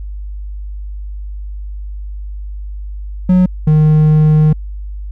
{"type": "tone pair in turn", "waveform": "triangle", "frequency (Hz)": [182.9, 153.8], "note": ["F#3", "D#3"], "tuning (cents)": [-20, -20], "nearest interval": "minor third", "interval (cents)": 300, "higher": "first", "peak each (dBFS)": -4, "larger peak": "neither", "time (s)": [[3.29, 3.46], [3.67, 4.53]], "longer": "second", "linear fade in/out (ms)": 5, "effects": ["added 50 Hz sine -22 dBFS peak until 5.11 s"]}